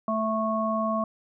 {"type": "harmonic tone", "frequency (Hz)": 220, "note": "A3", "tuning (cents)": 0, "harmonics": [1, 3, 5], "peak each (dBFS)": [-28, -28, -28], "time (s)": [0.08, 1.04], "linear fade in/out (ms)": 2, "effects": []}